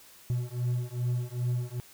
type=beating tone pair; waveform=triangle; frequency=121.5 / 124 Hz; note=B2 / B2; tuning=-28 / +7 cents; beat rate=2.5 Hz; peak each=-29 dBFS; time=0.3-1.8 s; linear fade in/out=0 ms; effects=white hiss -54 dBFS RMS until 1.93 s